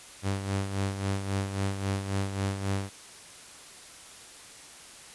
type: tone with tremolo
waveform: sawtooth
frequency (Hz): 98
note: G2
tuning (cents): 0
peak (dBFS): -22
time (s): 0.22-2.9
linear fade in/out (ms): 50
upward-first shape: sine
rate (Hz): 3.7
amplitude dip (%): 60
effects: white hiss -48 dBFS RMS until 5.14 s + resampled to 24000 Hz